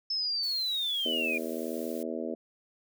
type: linear sweep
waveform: sine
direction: down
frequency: 5274 to 2376 Hz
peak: -28 dBFS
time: 0.1-1.38 s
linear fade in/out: 5 ms
type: noise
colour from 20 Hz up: blue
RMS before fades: -48 dBFS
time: 0.43-2.03 s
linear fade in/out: 2 ms
type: harmonic tone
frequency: 80.8 Hz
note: E2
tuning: 34 cents flat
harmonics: 3 / 4 / 5 / 6 / 7 / 8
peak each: -37 / -38 / -39 / -40 / -40 / -41 dBFS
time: 1.05-2.35 s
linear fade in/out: 10 ms
effects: none